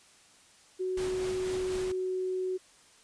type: tone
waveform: sine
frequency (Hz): 371.4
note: F#4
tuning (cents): +7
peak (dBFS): -29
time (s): 0.79-2.58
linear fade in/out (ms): 20
type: noise with tremolo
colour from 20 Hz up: pink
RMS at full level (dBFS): -40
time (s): 0.97-1.92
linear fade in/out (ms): 5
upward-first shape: sine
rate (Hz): 4.1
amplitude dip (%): 30
effects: white hiss -59 dBFS RMS until 3.03 s + resampled to 22050 Hz